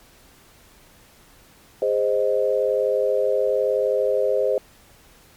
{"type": "chord", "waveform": "sine", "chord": "Ab major", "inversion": "none", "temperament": "equal with one note detuned", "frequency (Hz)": [411, 523.3, 622.3], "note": ["Ab4", "C5", "Eb5"], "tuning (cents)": [-18, 0, 0], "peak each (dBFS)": [-23, -20, -24], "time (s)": [1.82, 4.58], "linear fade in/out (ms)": 2, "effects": ["pink hiss -52 dBFS RMS until 5.36 s", "MP3 96 kbps"]}